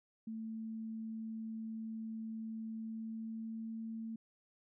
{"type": "tone with pitch glide", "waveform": "sine", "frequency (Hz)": [222.3, 224.4], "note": ["A3", "A3"], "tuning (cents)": [18, 34], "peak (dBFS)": -40, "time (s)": [0.27, 4.16], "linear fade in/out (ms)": 5, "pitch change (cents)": 16, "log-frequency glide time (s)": [2.69, 3.83], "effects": []}